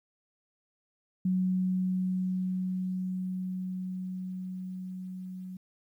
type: tone with level ramp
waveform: sine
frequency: 185 Hz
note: F#3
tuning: in tune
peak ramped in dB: -24 to -38 dBFS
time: 1.25-5.57 s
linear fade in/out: 5 ms
effects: 11-bit